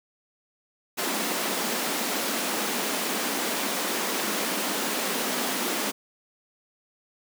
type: high-pass noise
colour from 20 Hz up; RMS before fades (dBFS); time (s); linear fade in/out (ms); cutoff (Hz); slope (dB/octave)
pink; -28; 0.97-5.92; 20; 200; 48
effects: none